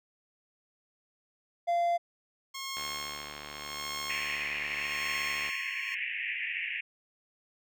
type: tone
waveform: triangle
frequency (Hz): 690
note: F5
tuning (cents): -21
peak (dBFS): -23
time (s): 1.67-1.98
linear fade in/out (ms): 20
type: tone with tremolo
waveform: 10% pulse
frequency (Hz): 1080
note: C#6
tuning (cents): -45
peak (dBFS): -26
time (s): 2.54-5.95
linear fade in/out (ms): 10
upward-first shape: sine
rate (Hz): 0.85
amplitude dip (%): 75
type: click train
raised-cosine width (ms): 0.3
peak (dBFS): -25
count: 202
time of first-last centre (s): 2.77-5.49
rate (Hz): 73.9
type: band-pass noise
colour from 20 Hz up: pink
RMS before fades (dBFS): -35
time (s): 4.09-6.81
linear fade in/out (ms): 10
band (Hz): 1800 to 2800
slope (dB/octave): 96
effects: none